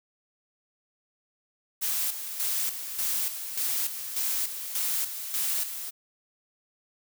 blue noise with tremolo, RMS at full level -28 dBFS, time 1.81-5.91 s, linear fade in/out 20 ms, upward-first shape square, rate 1.7 Hz, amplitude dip 60%, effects none

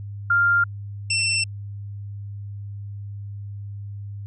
sine / 20% pulse tone pair in turn, 1396.9 / 2692 Hz, F6 / E7, 0 / +36 cents, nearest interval major seventh, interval 1136 cents, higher second, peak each -15 dBFS, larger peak neither, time 0.3-0.64 / 1.1-1.44 s, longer neither, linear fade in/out 5 ms, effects added 101 Hz sine -31 dBFS peak until 4.26 s + resampled to 22050 Hz

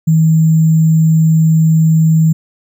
sine tone with sample-and-hold, 159.9 Hz, D#3, 48 cents sharp, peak -6 dBFS, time 0.07-2.33 s, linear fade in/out 10 ms, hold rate 7350 Hz, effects none

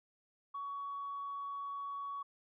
sine tone, 1123 Hz, C#6, 22 cents sharp, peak -38 dBFS, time 0.54-2.23 s, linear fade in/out 10 ms, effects tanh soft clip ceiling -34 dBFS

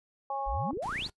harmonic tone, 274.4 Hz, C#4, 17 cents flat, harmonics 2 / 3 / 4, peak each -38 / -32 / -39 dBFS, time 0.3-0.71 s, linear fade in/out 2 ms
sine exponential sweep, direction up, 36.71 to 4900 Hz, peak -32 dBFS, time 0.46-1.08 s, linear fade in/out 20 ms
clicks, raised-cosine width 3 ms, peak -31 dBFS, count 9, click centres 0.732 / 0.772 / 0.858 / 0.892 / 0.926 / 0.959 / 0.991 / 1.023 / 1.064 s
pink noise, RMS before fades -48 dBFS, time 0.82-1.1 s, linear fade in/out 5 ms
effects noise-tail reverb RT60 0.1 s tail -19 dB re dry + resampled to 24000 Hz

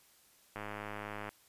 click train, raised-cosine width 0.5 ms, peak -26 dBFS, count 77, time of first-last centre 0.56-1.291 s, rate 104 Hz, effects white hiss -65 dBFS RMS until 1.48 s + resampled to 32000 Hz

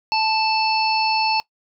harmonic tone, 880 Hz, A5, in tune, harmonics 1 / 3 / 5 / 6, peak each -19 / -24 / -24 / -30 dBFS, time 0.12-1.4 s, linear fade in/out 0 ms, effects noise-tail reverb RT60 0.1 s tail -21 dB re dry

